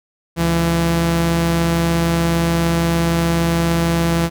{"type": "tone pair together", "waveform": "sawtooth", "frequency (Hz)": [70.5, 167.68], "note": ["C#2", "E3"], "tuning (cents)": [30, 30], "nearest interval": "octave + minor third", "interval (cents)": 1500, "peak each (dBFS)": [-20, -11], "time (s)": [0.36, 4.3], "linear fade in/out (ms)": 50, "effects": []}